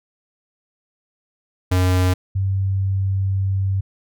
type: tone pair in turn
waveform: square / sine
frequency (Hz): 91.5 / 96.64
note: F#2 / G2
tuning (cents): -19 / -24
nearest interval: minor second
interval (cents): 95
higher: second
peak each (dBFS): -15 / -17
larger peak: first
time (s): 1.71-2.14 / 2.35-3.81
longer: second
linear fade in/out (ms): 10
effects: none